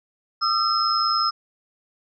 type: tone cluster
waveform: sine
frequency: 1225 / 1345 / 5150 Hz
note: D#6 / E6 / E8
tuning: -27 / +34 / -41 cents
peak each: -23 dBFS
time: 0.41-1.31 s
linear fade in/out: 20 ms
effects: none